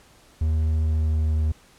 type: tone with pitch glide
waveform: triangle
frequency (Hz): 78.6 to 77.65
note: D#2 to D#2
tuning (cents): +18 to -3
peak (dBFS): -17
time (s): 0.41-1.52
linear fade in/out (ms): 5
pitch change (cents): -21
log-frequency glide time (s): 0.77-1.41
effects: pink hiss -54 dBFS RMS until 1.78 s + low-pass 11000 Hz 12 dB/octave